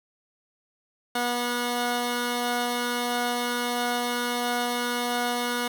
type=tone pair together; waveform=10% pulse; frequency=242.5 / 726 Hz; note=B3 / F#5; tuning=-31 / -33 cents; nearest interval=octave + perfect fifth; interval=1898 cents; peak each=-18 / -23 dBFS; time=1.15-5.68 s; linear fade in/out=5 ms; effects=none